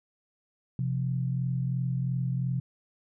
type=tone pair together; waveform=sine; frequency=129.51 / 172.4 Hz; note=C3 / F3; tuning=-17 / -22 cents; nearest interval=perfect fourth; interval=495 cents; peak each=-27 / -33 dBFS; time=0.79-2.6 s; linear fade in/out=2 ms; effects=none